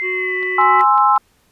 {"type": "tone with pitch glide", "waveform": "sine", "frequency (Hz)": [2083, 1990.1], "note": ["C7", "B6"], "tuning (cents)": [-8, 13], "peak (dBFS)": -19, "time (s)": [0, 0.81], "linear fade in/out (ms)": 0, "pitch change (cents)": -79, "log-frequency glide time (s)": [0.11, 0.35]}
{"type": "harmonic tone", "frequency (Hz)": 370, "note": "F#4", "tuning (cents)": 0, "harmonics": [1, 3, 5, 7, 8], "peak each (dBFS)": [-23, -35, -38, -40, -43], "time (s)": [0.01, 0.85], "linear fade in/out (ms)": 50}
{"type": "click train", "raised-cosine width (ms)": 0.3, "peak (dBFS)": -21, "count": 5, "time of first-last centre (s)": [0.43, 1.163], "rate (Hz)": 5.46}
{"type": "chord", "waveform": "sine", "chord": "Ab augmented", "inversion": "none", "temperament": "equal", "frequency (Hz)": [830.6, 1046.5, 1318.5], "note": ["Ab5", "C6", "E6"], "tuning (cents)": [0, 0, 0], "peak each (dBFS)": -14, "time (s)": [0.58, 1.18], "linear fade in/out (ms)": 5}
{"effects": ["pink hiss -58 dBFS RMS until 1.51 s", "resampled to 32000 Hz"]}